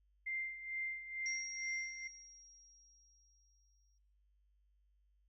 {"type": "tone with tremolo", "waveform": "sine", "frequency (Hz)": 2093, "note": "C7", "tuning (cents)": 0, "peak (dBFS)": -36, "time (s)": [0.26, 2.08], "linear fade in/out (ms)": 10, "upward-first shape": "sine", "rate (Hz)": 2.2, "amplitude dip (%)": 65}
{"type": "tone with exponential decay", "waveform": "sine", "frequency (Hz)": 5630, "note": "F8", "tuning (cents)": 13, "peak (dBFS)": -40, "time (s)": [1.26, 3.98], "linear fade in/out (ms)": 1, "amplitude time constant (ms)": 590}
{"effects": ["noise-tail reverb RT60 0.9 s tail -17 dB re dry", "added 50 Hz sine -70 dBFS peak until 5.28 s"]}